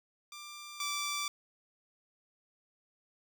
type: tone pair in turn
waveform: 10% pulse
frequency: 1185 / 1167.3 Hz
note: D6 / D6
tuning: +15 / -11 cents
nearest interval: unison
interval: 26 cents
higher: first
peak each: -37 / -25 dBFS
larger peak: second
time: 0.32-0.8 / 0.8-1.28 s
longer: neither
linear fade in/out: 2 ms
effects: none